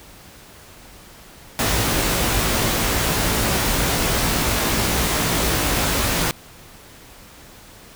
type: noise with comb filter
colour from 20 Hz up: pink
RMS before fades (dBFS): -20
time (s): 1.59-6.31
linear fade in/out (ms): 0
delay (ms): 18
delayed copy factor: +0.55
effects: pink hiss -44 dBFS RMS until 7.95 s